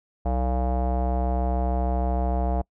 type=tone with low-pass filter; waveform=square; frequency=63.3 Hz; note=B1; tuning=43 cents sharp; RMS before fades=-24 dBFS; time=0.25-2.62 s; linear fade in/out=10 ms; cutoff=730 Hz; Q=4.9; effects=noise-tail reverb RT60 0.1 s tail -26 dB re dry